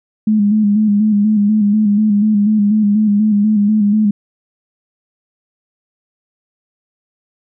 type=tone with vibrato; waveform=sine; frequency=209.6 Hz; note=G#3; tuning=16 cents sharp; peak=-9 dBFS; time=0.27-4.11 s; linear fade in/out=5 ms; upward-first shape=square; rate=4.1 Hz; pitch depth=45 cents each way; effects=none